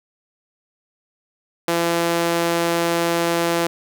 sawtooth tone with high-pass filter, 169.5 Hz, E3, 49 cents sharp, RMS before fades -20 dBFS, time 1.68-3.67 s, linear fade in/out 0 ms, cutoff 380 Hz, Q 1.1, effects none

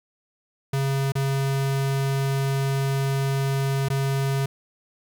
square tone with dropouts, 136.6 Hz, C#3, 25 cents flat, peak -22 dBFS, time 0.73-4.46 s, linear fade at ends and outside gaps 5 ms, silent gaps 1.121-1.153 / 3.886-3.9 s, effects 10-bit

